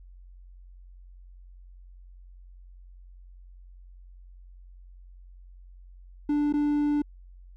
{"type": "tone with dropouts", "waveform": "triangle", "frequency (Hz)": 293.7, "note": "D4", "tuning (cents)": 0, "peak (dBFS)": -20, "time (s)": [6.29, 7.02], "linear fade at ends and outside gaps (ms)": 5, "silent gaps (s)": [6.526, 6.537], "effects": ["added 45 Hz sine -46 dBFS peak until 7.56 s"]}